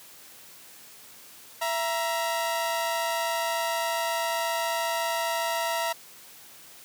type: tone pair together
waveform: sawtooth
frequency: 668 / 944.7 Hz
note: E5 / A#5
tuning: +23 / +23 cents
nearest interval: tritone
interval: 600 cents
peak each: -25 dBFS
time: 1.61-5.93 s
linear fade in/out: 10 ms
effects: white hiss -49 dBFS RMS until 6.84 s + high-pass 100 Hz 12 dB/octave